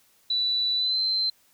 sine tone with pitch glide, 3962 to 4099 Hz, B7 to C8, +5 to -36 cents, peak -22 dBFS, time 0.3-1.3 s, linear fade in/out 5 ms, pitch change +59 cents, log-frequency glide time 0.76-0.99 s, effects white hiss -62 dBFS RMS until 1.53 s

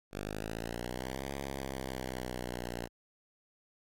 5% pulse exponential two-way sweep, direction up then down, 49 to 69.3 to 58.6 Hz, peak -26 dBFS, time 0.11-2.89 s, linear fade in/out 50 ms, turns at 1.33 s, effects AAC 48 kbps

